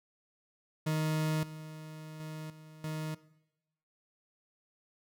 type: tone with level steps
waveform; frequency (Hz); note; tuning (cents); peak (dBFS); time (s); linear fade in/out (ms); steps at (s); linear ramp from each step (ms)
40% pulse; 155.9; D#3; +4; -28 / -43 / -39 / -50 / -34; 0.86-3.15; 10; 1.43 / 2.2 / 2.5 / 2.84; 2
effects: noise-tail reverb RT60 0.9 s tail -19 dB re dry